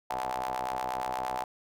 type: ring-modulated tone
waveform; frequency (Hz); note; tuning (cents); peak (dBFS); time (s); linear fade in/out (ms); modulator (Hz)
sawtooth; 63.9; C2; -40; -24; 0.1-1.44; 5; 803
effects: none